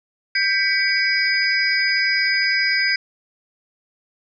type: tone cluster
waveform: sine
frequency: 1571 / 1979 / 2262 / 4949 Hz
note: G6 / B6 / C#7 / D#8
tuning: +3 / +3 / +34 / -10 cents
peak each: -22 dBFS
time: 0.35-2.96 s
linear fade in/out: 5 ms
effects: none